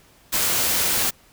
white noise, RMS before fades -21 dBFS, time 0.32-1.11 s, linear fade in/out 20 ms, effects pink hiss -54 dBFS RMS until 1.32 s

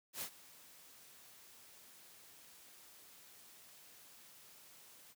white noise with ADSR envelope, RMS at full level -41 dBFS, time 0.13-5.15 s, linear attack 85 ms, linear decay 80 ms, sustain -19 dB, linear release 39 ms, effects high-pass 80 Hz 12 dB/octave

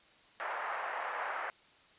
pink band-pass noise, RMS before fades -38 dBFS, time 0.4-1.5 s, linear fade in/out 0 ms, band 670 to 1900 Hz, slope 24 dB/octave, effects white hiss -62 dBFS RMS until 1.98 s + resampled to 8000 Hz

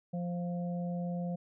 harmonic tone, 175.2 Hz, F3, 6 cents sharp, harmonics 1 / 3 / 4, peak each -33 / -42 / -46 dBFS, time 0.13-1.36 s, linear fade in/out 10 ms, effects none

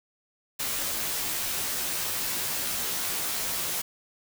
white noise with comb filter, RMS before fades -30 dBFS, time 0.59-3.82 s, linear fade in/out 10 ms, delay 15 ms, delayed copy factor -1, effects none

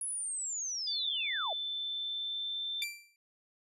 sine linear sweep, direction down, 10548 to 593 Hz, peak -34 dBFS, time 0.01-1.53 s, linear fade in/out 2 ms
sine tone with pitch glide, 3520 to 3557 Hz, A7 to A7, 0 to +18 cents, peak -34 dBFS, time 0.87-2.84 s, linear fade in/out 5 ms, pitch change +18 cents, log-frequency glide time 1.35-2.71 s
sawtooth tone with exponential decay, 2351 Hz, D7, 1 cent sharp, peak -28 dBFS, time 2.82-3.16 s, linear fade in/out 1 ms, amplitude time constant 73 ms
effects resampled to 32000 Hz

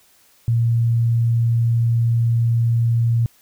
sine tone, 116.54 Hz, A#2, in tune, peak -14 dBFS, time 0.48-3.26 s, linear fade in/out 0 ms, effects white hiss -55 dBFS RMS until 3.41 s

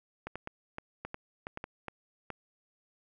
clicks, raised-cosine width 0.5 ms, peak -23 dBFS, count 11, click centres 0.27 / 0.356 / 0.474 / 0.784 / 1.05 / 1.144 / 1.469 / 1.574 / 1.641 / 1.883 / 2.303 s, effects none

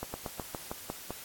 slowing click train, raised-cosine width 1 ms, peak -21 dBFS, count 8, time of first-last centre 0.03-1.106 s, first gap 110 ms, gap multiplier 1.11, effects white hiss -46 dBFS RMS until 1.24 s + AAC 64 kbps

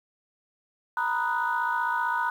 sine chord, B major seventh, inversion third, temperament equal, 932.3 / 987.8 / 1244.5 / 1480 Hz, A#5 / B5 / D#6 / F#6, 0 / 0 / 0 / 0 cents, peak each -28 / -29 / -33 / -28 dBFS, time 0.97-2.3 s, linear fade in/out 2 ms, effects tanh soft clip ceiling -16 dBFS + 9-bit

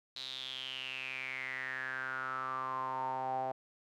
sawtooth tone with band-pass filter sweep, 130.8 Hz, C3, in tune, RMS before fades -39 dBFS, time 0.16-3.52 s, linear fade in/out 5 ms, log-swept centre 4000 to 720 Hz, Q 9.1, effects none

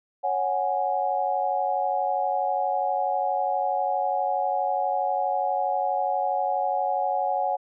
sine chord, C# suspended fourth, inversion none, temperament just, 554.4 / 739.2 / 831.5 Hz, C#5 / F#5 / G#5, 0 / -2 / +2 cents, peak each -29 / -25 / -27 dBFS, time 0.23-7.57 s, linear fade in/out 20 ms, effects none

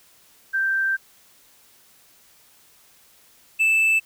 sine / triangle tone pair in turn, 1568 / 2637 Hz, G6 / E7, 0 / 0 cents, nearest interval major sixth, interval 900 cents, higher second, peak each -19 / -14 dBFS, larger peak second, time 0.53-0.97 / 3.59-4 s, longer first, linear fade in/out 20 ms, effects white hiss -55 dBFS RMS until 4.05 s

